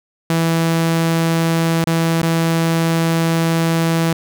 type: tone with dropouts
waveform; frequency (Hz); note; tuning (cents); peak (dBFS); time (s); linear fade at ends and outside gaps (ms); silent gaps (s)
sawtooth; 164.81; E3; 0; -10; 0.3-4.13; 2; 1.842-1.871 / 2.218-2.229
effects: none